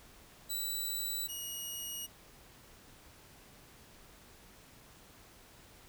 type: tone pair in turn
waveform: 10% pulse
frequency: 3951 / 2889 Hz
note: B7 / F#7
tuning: 0 / -42 cents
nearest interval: perfect fourth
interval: 542 cents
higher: first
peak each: -27 / -31 dBFS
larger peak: first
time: 0.49-1.28 / 1.28-2.07 s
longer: neither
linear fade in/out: 20 ms
effects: pink hiss -58 dBFS RMS until 5.88 s